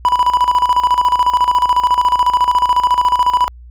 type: tone with tremolo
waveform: triangle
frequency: 987.8 Hz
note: B5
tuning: in tune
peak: -6 dBFS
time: 0.05-3.48 s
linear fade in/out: 0 ms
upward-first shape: square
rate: 14 Hz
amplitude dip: 70%
effects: added 60 Hz sine -34 dBFS peak until 3.7 s